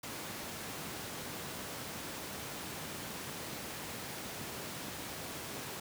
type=high-pass noise; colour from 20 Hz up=pink; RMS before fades=-43 dBFS; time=0.03-5.8 s; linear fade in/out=5 ms; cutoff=120 Hz; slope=12 dB/octave; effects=none